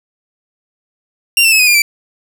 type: tone with pitch steps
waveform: sawtooth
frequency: 2771 / 2677 / 2585 / 2497 / 2412 / 2330 Hz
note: F7 / E7 / E7 / D#7 / D7 / D7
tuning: -14 / +26 / -34 / +6 / +46 / -14 cents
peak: -4 dBFS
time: 1.37-1.82 s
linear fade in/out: 2 ms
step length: 75 ms
effects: none